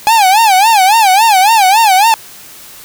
45% pulse tone with vibrato, 825 Hz, G#5, 12 cents flat, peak -5 dBFS, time 0.07-2.14 s, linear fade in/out 0 ms, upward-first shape sine, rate 3.6 Hz, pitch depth 190 cents each way, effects white hiss -34 dBFS RMS until 2.84 s

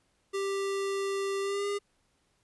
square tone with pitch glide, 393.4 to 405.4 Hz, G4 to G#4, +6 to -42 cents, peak -30 dBFS, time 0.33-1.79 s, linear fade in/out 20 ms, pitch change +52 cents, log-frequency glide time 1.41-1.67 s, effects pink hiss -72 dBFS RMS until 2.43 s + resampled to 24000 Hz

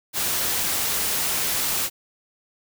white noise, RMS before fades -24 dBFS, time 0.13-1.9 s, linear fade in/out 50 ms, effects none

